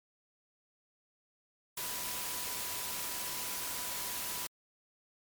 sine tone in noise, 988 Hz, B5, in tune, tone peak -49 dBFS, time 1.77-4.47 s, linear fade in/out 5 ms, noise white, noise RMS -38 dBFS, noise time 1.77-4.47 s, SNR -14 dB, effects MP3 96 kbps

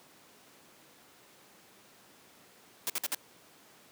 white noise bursts, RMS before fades -32 dBFS, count 4, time 2.87-3.147 s, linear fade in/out 0 ms, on 28 ms, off 55 ms, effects pink hiss -58 dBFS RMS until 3.91 s + high-pass 200 Hz 12 dB/octave

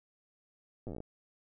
slowing click train, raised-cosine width 2 ms, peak -29 dBFS, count 11, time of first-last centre 0.87-1.004 s, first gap 8 ms, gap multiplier 1.11, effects none

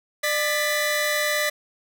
sawtooth tone cluster, 599 / 1738 / 1985 Hz, D5 / A6 / B6, +34 / -22 / +8 cents, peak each -21 / -26 / -21 dBFS, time 0.23-1.5 s, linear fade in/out 10 ms, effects none

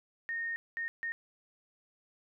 sine tone bursts at uneven times, 1844 Hz, A#6, 19 cents flat, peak -33 dBFS, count 3, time 0.29-0.56 / 0.77-0.88 / 1.03-1.12 s, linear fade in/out 0 ms, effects none

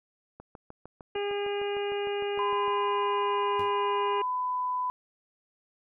click train, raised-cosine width 1 ms, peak -30 dBFS, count 16, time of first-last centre 0.4-2.68 s, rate 6.58 Hz
harmonic tone, 406.4 Hz, G#4, 38 cents flat, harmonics 1 / 2 / 3 / 4 / 5 / 6 / 7, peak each -29 / -37 / -45 / -44 / -46 / -43 / -41 dBFS, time 1.15-4.22 s, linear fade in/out 5 ms
sine tone with pitch glide, 1016 to 1000.3 Hz, B5 to B5, +49 to +22 cents, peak -27 dBFS, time 2.39-4.9 s, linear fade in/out 0 ms, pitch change -27 cents, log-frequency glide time 2.77-4.6 s
sawtooth tone with exponential decay, 92.5 Hz, F#2, in tune, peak -34 dBFS, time 3.59-3.76 s, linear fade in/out 5 ms, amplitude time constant 36 ms
effects none

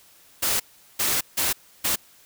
white noise bursts at uneven times, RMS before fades -23 dBFS, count 4, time 0.42-0.6 / 0.99-1.21 / 1.37-1.53 / 1.84-1.96 s, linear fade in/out 10 ms, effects white hiss -54 dBFS RMS until 2.25 s

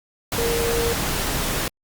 sine tone in noise, 466.2 Hz, A#4, in tune, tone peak -22 dBFS, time 0.38-0.93 s, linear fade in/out 2 ms, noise pink, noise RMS -24 dBFS, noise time 0.32-1.68 s, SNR -1 dB, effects Opus 48 kbps

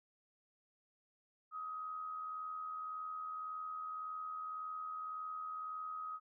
sine tone with amplitude modulation, 1261 Hz, D#6, 23 cents sharp, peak -39 dBFS, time 1.51-6.2 s, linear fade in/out 50 ms, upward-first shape sine, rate 81.8 Hz, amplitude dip 40%, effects none

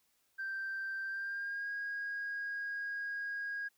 sine tone with pitch glide, 1568 to 1637.4 Hz, G6 to G#6, 0 to -25 cents, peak -35 dBFS, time 0.38-3.69 s, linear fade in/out 20 ms, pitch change +75 cents, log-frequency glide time 1.04-1.7 s, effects tanh soft clip ceiling -33 dBFS + white hiss -75 dBFS RMS until 3.77 s

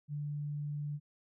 sine tone, 146.83 Hz, D3, in tune, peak -35 dBFS, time 0.08-1 s, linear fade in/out 50 ms, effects none

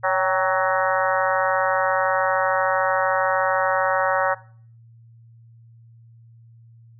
harmonic tone with a mistuned harmonic, 186.6 Hz, F#3, 15 cents sharp, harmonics 3 / 4 / 5 / 6 / 7 / 8 / 9 / 10, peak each -23 / -25 / -26 / -26 / -27 / -27 / -31 / -29 dBFS, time 0.03-4.35 s, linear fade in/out 20 ms, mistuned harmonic 4, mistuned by +52 cents, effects noise-tail reverb RT60 0.5 s tail -19 dB re dry + added 115 Hz sine -46 dBFS peak until 6.99 s

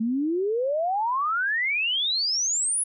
sine exponential sweep, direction up, 216 to 10560 Hz, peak -22 dBFS, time 0-2.84 s, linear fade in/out 10 ms, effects none

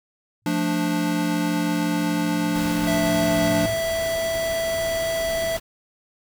sine tone with exponential growth, 110.1 Hz, A2, 2 cents sharp, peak -28 dBFS, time 0.42-3.74 s, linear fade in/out 0 ms, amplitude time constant 720 ms
square chord, D minor, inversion first, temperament equal, 174.61 / 220 / 293.7 Hz, F3 / A3 / D4, 0 / 0 / 0 cents, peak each -26 / -29 / -24 dBFS, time 0.46-3.66 s, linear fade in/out 2 ms
pink noise, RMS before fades -34 dBFS, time 2.54-5.6 s, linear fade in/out 20 ms
square tone, 659.3 Hz, E5, in tune, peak -23 dBFS, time 2.87-5.57 s, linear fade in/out 5 ms
effects none

